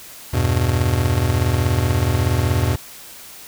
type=chord; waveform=square; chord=E minor; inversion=none; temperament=just; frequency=82.41 / 98.89 / 123.61 Hz; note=E2 / G2 / B2; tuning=0 / +16 / +2 cents; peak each=-21 dBFS; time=0.33-2.76 s; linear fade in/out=10 ms; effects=white hiss -39 dBFS RMS until 3.47 s